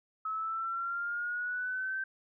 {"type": "exponential sweep", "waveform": "sine", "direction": "up", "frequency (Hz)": [1287, 1559], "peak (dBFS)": -32, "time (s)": [0.25, 2.04], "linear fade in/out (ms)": 5, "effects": []}